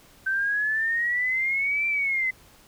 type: exponential two-way sweep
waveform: sine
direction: up then down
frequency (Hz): 1541 to 2358 to 2023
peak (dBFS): -22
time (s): 0.26-2.31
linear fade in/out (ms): 10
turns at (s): 1.87
effects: pink hiss -54 dBFS RMS until 2.67 s